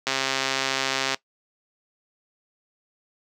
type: click train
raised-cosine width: 0.2 ms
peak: -6 dBFS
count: 145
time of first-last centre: 0.07-1.145 s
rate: 134 Hz
effects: noise-tail reverb RT60 0.1 s tail -19 dB re dry + high-pass 200 Hz 12 dB/octave